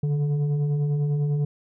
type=tone with frequency modulation; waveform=sine; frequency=147.5 Hz; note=D3; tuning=8 cents sharp; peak=-19 dBFS; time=0.03-1.45 s; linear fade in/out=5 ms; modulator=285 Hz; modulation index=0.36; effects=tanh soft clip ceiling -18 dBFS